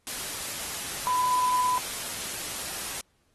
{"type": "tone in noise", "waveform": "sine", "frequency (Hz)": 1000, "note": "B5", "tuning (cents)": 21, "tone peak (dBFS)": -22, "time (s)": [1.07, 1.78], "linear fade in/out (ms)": 0, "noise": "white", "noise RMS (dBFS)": -34, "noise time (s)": [0.07, 3.01], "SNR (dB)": 9, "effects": ["pink hiss -70 dBFS RMS until 3.34 s", "AAC 32 kbps"]}